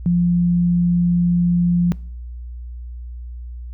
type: tone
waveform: sine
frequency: 174.61 Hz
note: F3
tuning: in tune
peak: -13 dBFS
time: 0.06-1.92 s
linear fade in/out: 0 ms
effects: noise-tail reverb RT60 0.5 s tail -23 dB re dry + added 60 Hz sine -29 dBFS peak until 3.73 s